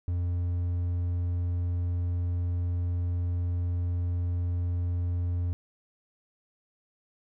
triangle tone with hard clipping, 88 Hz, F2, 14 cents sharp, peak -27 dBFS, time 0.08-5.53 s, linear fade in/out 0 ms, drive 6 dB, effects none

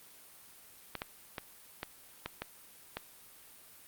clicks, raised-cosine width 0.3 ms, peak -20 dBFS, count 7, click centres 0.953 / 1.019 / 1.382 / 1.831 / 2.26 / 2.42 / 2.97 s, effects white hiss -56 dBFS RMS until 3.87 s + Opus 32 kbps

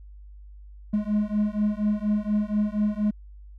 triangle beating tone pair, 207.7 / 211.9 Hz, G#3 / G#3, 0 / +35 cents, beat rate 4.2 Hz, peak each -23 dBFS, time 0.93-3.11 s, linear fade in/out 10 ms, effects added 50 Hz sine -42 dBFS peak until 3.58 s

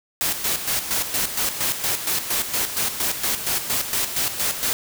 white noise with tremolo, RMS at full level -22 dBFS, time 0.21-4.73 s, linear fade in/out 0 ms, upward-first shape square, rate 4.3 Hz, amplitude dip 60%, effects none

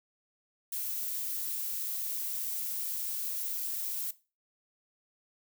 violet noise, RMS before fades -35 dBFS, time 0.72-4.11 s, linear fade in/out 5 ms, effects noise-tail reverb RT60 0.3 s tail -17 dB re dry

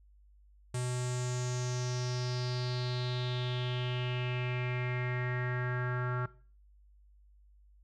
square tone with low-pass filter sweep, 124.6 Hz, B2, 16 cents sharp, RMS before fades -34 dBFS, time 0.74-6.26 s, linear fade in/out 5 ms, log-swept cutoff 8600 to 1400 Hz, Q 5.1, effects noise-tail reverb RT60 0.4 s tail -18 dB re dry + added 50 Hz sine -58 dBFS peak until 7.83 s

